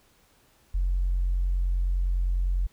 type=tone; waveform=sine; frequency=44.9 Hz; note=F1; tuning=49 cents sharp; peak=-21 dBFS; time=0.74-2.67 s; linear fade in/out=10 ms; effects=tanh soft clip ceiling -18 dBFS + pink hiss -62 dBFS RMS until 2.72 s